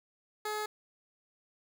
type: tone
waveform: 15% pulse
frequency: 424.7 Hz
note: G#4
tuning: 39 cents sharp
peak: -27 dBFS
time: 0.45-0.66 s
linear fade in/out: 5 ms
effects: none